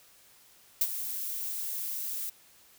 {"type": "noise with ADSR envelope", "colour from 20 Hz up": "violet", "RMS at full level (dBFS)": -23, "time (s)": [0.81, 2.3], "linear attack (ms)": 4, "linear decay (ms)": 48, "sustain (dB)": -12, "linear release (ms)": 9, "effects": ["white hiss -59 dBFS RMS until 2.78 s"]}